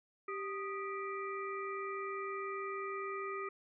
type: harmonic tone with a mistuned harmonic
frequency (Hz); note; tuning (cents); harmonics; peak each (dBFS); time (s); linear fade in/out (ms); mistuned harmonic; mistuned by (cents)
392; G4; 0; 1 / 3 / 5 / 6; -41 / -41 / -48 / -49; 0.28-3.49; 5; 3; +94
effects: none